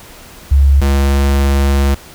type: tone pair in turn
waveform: sine / square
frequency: 69.3 / 69.3 Hz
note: C#2 / C#2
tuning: 0 / 0 cents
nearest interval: unison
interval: 0 cents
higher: neither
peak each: -5 / -10 dBFS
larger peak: first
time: 0.51-0.81 / 0.81-1.95 s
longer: second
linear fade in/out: 10 ms
effects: pink hiss -37 dBFS RMS until 2.14 s